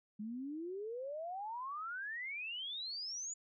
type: exponential sweep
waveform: sine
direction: up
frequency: 204.9 to 7040 Hz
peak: -40 dBFS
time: 0.19-3.34 s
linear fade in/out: 10 ms
effects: none